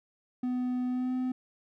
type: tone with pitch glide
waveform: triangle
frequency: 250 to 254.7 Hz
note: B3 to C4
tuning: +21 to -46 cents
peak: -26 dBFS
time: 0.43-1.32 s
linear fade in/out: 5 ms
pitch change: +33 cents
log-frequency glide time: 0.87-1.13 s
effects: none